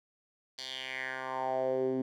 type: tone with band-pass filter sweep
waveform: 10% pulse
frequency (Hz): 130.81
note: C3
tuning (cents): 0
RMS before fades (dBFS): -34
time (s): 0.58-2.02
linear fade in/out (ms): 5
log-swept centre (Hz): 4500 to 280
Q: 3.8
effects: none